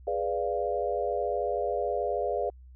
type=chord; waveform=sine; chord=G# diminished seventh; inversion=none; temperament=equal with one note detuned; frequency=415.3 / 493.9 / 587.3 / 696 Hz; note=G#4 / B4 / D5 / F5; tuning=0 / 0 / 0 / -6 cents; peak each=-32 dBFS; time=0.07-2.5 s; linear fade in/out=5 ms; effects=added 63 Hz sine -47 dBFS peak until 2.75 s